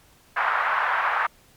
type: band-pass noise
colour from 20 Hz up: white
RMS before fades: -23 dBFS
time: 0.36-1.27 s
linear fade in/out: 10 ms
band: 820 to 1600 Hz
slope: 24 dB/octave
effects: pink hiss -56 dBFS RMS until 1.56 s + MP3 96 kbps